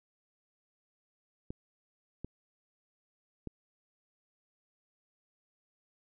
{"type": "clicks", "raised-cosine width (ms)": 3, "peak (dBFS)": -26, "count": 3, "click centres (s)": [1.505, 2.246, 3.473], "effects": []}